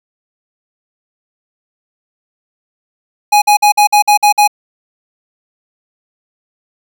square tone bursts, 830.6 Hz, G#5, in tune, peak -6 dBFS, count 8, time 3.32-4.477 s, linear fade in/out 10 ms, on 100 ms, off 51 ms, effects none

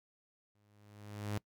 sawtooth tone with exponential growth, 103.83 Hz, G#2, in tune, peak -30 dBFS, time 0.55-1.38 s, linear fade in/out 0 ms, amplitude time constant 180 ms, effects noise-tail reverb RT60 0.1 s tail -23 dB re dry

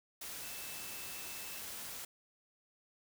sine tone in noise, 2637 Hz, E7, in tune, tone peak -53 dBFS, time 0.42-1.6 s, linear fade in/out 5 ms, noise white, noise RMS -45 dBFS, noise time 0.21-2.05 s, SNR -11 dB, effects none

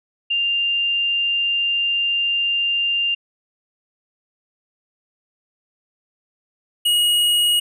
sine / square tone pair in turn, 2794 / 2888 Hz, F7 / F#7, 0 / -43 cents, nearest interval minor second, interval 57 cents, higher second, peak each -17 / -15 dBFS, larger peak second, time 0.3-3.15 / 6.85-7.6 s, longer first, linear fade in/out 10 ms, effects none

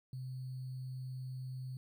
sine tone with sample-and-hold, 129.2 Hz, C3, 21 cents flat, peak -40 dBFS, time 0.13-1.77 s, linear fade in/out 2 ms, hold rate 4410 Hz, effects none

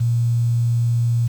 sine tone with quantisation, 117.8 Hz, A#2, 19 cents sharp, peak -15 dBFS, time 0-1.28 s, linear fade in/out 10 ms, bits 7, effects none

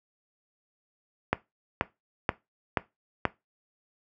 click train, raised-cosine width 0.5 ms, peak -7 dBFS, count 5, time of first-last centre 1.33-3.253 s, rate 2.08 Hz, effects noise-tail reverb RT60 0.2 s tail -18 dB re dry + high-pass 60 Hz 12 dB/octave

